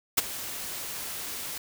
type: noise with ADSR envelope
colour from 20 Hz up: white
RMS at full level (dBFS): -20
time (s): 0.17-1.58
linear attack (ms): 12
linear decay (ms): 22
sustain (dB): -16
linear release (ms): 3
effects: none